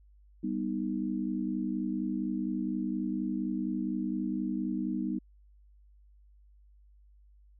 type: chord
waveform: sine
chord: G augmented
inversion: none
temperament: equal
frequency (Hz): 196 / 246.9 / 311.1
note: G3 / B3 / D#4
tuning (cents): 0 / 0 / 0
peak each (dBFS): -34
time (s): 0.43-5.19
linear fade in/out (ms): 10
effects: added 50 Hz sine -56 dBFS peak until 7.59 s